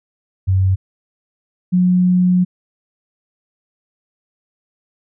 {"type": "tone pair in turn", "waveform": "sine", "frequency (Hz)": [94.7, 180.95], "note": ["F#2", "F#3"], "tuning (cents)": [41, -38], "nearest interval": "major seventh", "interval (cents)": 1121, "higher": "second", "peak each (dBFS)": [-11, -10], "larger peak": "second", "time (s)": [[0.47, 0.76], [1.72, 2.45]], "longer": "second", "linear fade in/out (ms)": 20, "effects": []}